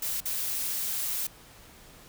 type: noise with dropouts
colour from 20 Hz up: blue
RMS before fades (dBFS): -31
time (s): 0.02-1.27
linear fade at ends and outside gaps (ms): 5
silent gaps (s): 0.205-0.254
effects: pink hiss -52 dBFS RMS until 2.08 s